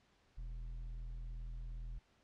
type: tone with low-pass filter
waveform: square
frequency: 41.2 Hz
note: E1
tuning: in tune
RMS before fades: -45 dBFS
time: 0.37-1.99 s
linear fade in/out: 10 ms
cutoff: 95 Hz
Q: 1.2
effects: pink hiss -72 dBFS RMS until 2.23 s + low-pass 5000 Hz 12 dB/octave

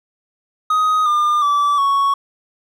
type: tone with pitch steps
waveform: triangle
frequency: 1253 / 1204 / 1157 / 1111.8 Hz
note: D#6 / D6 / D6 / C#6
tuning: +12 / +43 / -26 / +5 cents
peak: -11 dBFS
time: 0.7-2.14 s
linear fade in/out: 5 ms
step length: 360 ms
effects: none

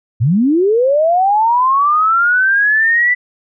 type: linear sweep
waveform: sine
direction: up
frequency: 100.3 to 1991 Hz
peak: -9 dBFS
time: 0.2-3.15 s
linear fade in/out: 20 ms
effects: none

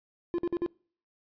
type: tone bursts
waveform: triangle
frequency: 346.1 Hz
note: F4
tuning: 16 cents flat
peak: -24 dBFS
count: 4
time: 0.34-0.662 s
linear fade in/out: 0 ms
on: 43 ms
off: 50 ms
effects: noise-tail reverb RT60 0.5 s tail -26 dB re dry + resampled to 11025 Hz

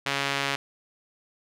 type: tone with band-pass filter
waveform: sawtooth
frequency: 139.2 Hz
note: C#3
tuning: 8 cents sharp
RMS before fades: -28 dBFS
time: 0.06-0.56 s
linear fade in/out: 5 ms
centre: 2600 Hz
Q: 0.9
effects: none

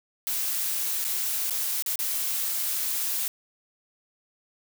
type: noise with dropouts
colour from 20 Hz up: blue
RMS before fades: -28 dBFS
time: 0.27-3.28 s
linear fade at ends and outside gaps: 0 ms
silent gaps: 1.043-1.049 / 1.498-1.507 / 1.824-1.862 / 1.957-1.991 s
effects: none

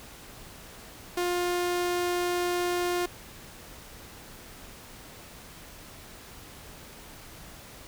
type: tone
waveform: sawtooth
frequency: 353.8 Hz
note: F4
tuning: 23 cents sharp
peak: -22 dBFS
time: 1.17-3.06 s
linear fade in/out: 5 ms
effects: pink hiss -47 dBFS RMS until 7.87 s

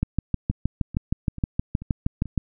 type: two click trains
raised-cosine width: 5 ms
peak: -23 / -9 dBFS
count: 5 / 16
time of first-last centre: 0.51-2.257 / 0.03-2.377 s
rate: 2.29 / 6.39 Hz
effects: none

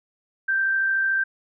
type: tone with amplitude modulation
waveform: sine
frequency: 1568 Hz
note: G6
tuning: in tune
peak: -18 dBFS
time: 0.48-1.24 s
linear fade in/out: 10 ms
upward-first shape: sine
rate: 53.6 Hz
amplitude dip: 25%
effects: none

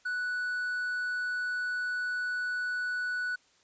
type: tone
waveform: triangle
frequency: 1480 Hz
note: F#6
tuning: in tune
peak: -28 dBFS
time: 0.05-3.36 s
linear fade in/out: 10 ms
effects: white hiss -65 dBFS RMS until 3.63 s + resampled to 16000 Hz

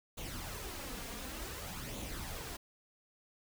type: noise with flanger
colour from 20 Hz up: pink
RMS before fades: -43 dBFS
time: 0.17-2.57 s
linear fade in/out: 10 ms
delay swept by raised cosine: 0.29 to 4.29 ms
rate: 0.55 Hz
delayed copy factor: +0.55
effects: none

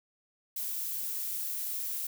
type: noise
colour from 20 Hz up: violet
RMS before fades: -35 dBFS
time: 0.56-2.07 s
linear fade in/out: 5 ms
effects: none

